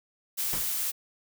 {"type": "noise", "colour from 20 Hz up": "blue", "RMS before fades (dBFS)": -30, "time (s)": [0.37, 0.92], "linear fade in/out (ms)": 20}
{"type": "noise with exponential decay", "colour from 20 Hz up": "pink", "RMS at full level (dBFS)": -33, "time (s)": [0.53, 0.77], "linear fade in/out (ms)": 2, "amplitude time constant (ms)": 52}
{"effects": []}